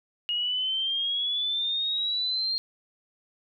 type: exponential sweep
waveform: sine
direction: up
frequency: 2869 to 4225 Hz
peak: -25 dBFS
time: 0.29-2.58 s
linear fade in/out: 0 ms
effects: none